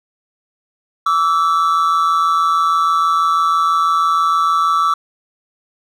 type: tone pair together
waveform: triangle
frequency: 1151 / 1317.2 Hz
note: D6 / E6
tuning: -35 / -2 cents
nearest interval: major second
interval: 233 cents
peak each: -13 dBFS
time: 1.06-4.94 s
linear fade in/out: 5 ms
effects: none